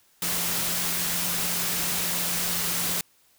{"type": "tone in noise", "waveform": "sine", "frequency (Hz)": 174.61, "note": "F3", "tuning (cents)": 0, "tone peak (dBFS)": -38, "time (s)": [0.22, 3.01], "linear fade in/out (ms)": 2, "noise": "white", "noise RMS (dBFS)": -27, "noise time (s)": [0.22, 3.01], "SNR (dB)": -14, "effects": ["white hiss -62 dBFS RMS until 3.38 s"]}